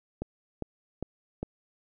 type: click train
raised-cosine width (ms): 2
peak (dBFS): -19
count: 4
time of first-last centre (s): 0.22-1.43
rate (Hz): 2.48
effects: none